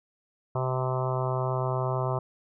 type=harmonic tone; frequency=128.9 Hz; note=C3; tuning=26 cents flat; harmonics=1 / 3 / 4 / 5 / 6 / 7 / 8 / 9 / 10; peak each=-28 / -34 / -37 / -33 / -39 / -37 / -36 / -39 / -42 dBFS; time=0.55-2.19 s; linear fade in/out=5 ms; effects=none